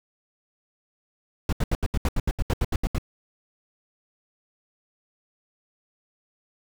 brown noise bursts, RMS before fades -22 dBFS, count 14, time 1.49-2.983 s, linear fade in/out 2 ms, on 37 ms, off 75 ms, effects none

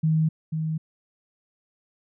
sine tone with echo, 158.1 Hz, D#3, 28 cents sharp, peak -18 dBFS, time 0.03-0.29 s, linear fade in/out 10 ms, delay 490 ms, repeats 1, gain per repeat -6 dB, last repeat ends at 0.78 s, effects none

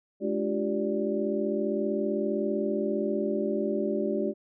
sine tone cluster, 211.6 / 293.2 / 348.4 / 388.6 / 584 Hz, G#3 / D4 / F4 / G4 / D5, +33 / -3 / -4 / -15 / -10 cents, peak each -31 / -34 / -33 / -30 / -33 dBFS, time 0.2-4.34 s, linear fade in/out 50 ms, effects none

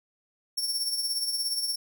sawtooth tone with tremolo, 5460 Hz, F8, 40 cents flat, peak -22 dBFS, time 0.57-1.76 s, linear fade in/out 10 ms, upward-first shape triangle, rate 17 Hz, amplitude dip 60%, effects none

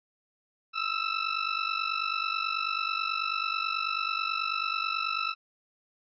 20% pulse ring-modulated tone, 1318.5 Hz, E6, in tune, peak -20 dBFS, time 0.73-5.35 s, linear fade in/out 50 ms, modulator 24.6 Hz, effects resampled to 16000 Hz

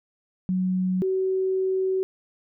sine tone pair in turn, 185 / 378 Hz, F#3 / F#4, 0 / +37 cents, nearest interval octave, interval 1237 cents, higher second, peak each -21 dBFS, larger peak neither, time 0.49-1.02 / 1.02-2.03 s, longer second, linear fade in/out 0 ms, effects none

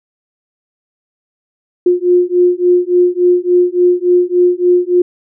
sine beating tone pair, 354.9 / 358.4 Hz, F4 / F4, +28 / +45 cents, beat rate 3.5 Hz, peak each -11 dBFS, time 1.86-5.02 s, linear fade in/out 5 ms, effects none

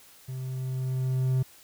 triangle tone with level ramp, 129.7 Hz, C3, 15 cents flat, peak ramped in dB -31 to -19 dBFS, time 0.28-1.43 s, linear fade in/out 10 ms, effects white hiss -54 dBFS RMS until 1.63 s

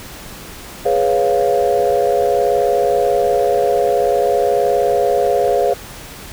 sine chord, C# dominant seventh, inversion second, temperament equal, 415.3 / 493.9 / 554.4 / 698.5 Hz, G#4 / B4 / C#5 / E#5, 0 / 0 / 0 / 0 cents, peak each -17 dBFS, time 0.85-5.74 s, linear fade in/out 10 ms, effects tanh soft clip ceiling -4 dBFS + pink hiss -34 dBFS RMS until 6.32 s

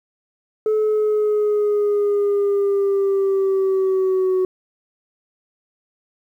sine linear sweep, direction down, 432.3 to 371 Hz, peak -13 dBFS, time 0.66-4.45 s, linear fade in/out 2 ms, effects tanh soft clip ceiling -14 dBFS + 9-bit

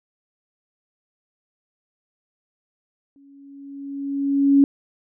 sine tone with exponential growth, 278.7 Hz, C#4, 9 cents sharp, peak -9 dBFS, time 3.16-4.64 s, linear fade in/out 1 ms, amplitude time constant 320 ms, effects none

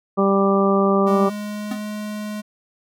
harmonic tone, 196.5 Hz, G3, 4 cents sharp, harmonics 1 / 2 / 3 / 4 / 5 / 6, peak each -18 / -19 / -22 / -27 / -30 / -22 dBFS, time 0.17-1.3 s, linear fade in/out 20 ms
square tone with pitch glide, 207.7 to 210.6 Hz, G#3 to G#3, 0 to +24 cents, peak -27 dBFS, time 1.06-2.42 s, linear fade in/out 20 ms, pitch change +24 cents, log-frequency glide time 1.34-1.84 s
square tone with exponential decay, 252.3 Hz, B3, 37 cents sharp, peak -23 dBFS, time 1.71-1.83 s, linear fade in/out 5 ms, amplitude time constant 25 ms
effects none

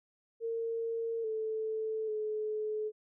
sine tone with pitch steps, 457.4 / 438.6 / 428.8 Hz, A#4 / A4 / A4, -33 / -6 / -45 cents, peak -32 dBFS, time 0.4-2.92 s, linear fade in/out 50 ms, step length 840 ms, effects none

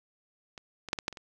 clicks, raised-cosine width 0.2 ms, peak -26 / -23 / -9 / -17 / -12 / -27 / -27 dBFS, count 7, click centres 0.578 / 0.887 / 0.931 / 0.988 / 1.081 / 1.127 / 1.172 s, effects none

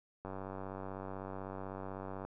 click train, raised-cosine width 1 ms, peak -29 dBFS, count 193, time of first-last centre 0.25-2.25 s, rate 96 Hz, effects none

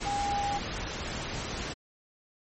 sine tone in noise, 810 Hz, G#5, 43 cents flat, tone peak -28 dBFS, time 0.05-0.59 s, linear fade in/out 20 ms, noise pink, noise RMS -35 dBFS, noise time 0-1.74 s, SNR +4 dB, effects MP3 32 kbps

